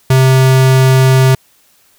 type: tone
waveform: square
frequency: 131.3 Hz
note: C3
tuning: 6 cents sharp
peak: -6 dBFS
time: 0.1-1.35 s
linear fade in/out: 5 ms
effects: white hiss -51 dBFS RMS until 1.98 s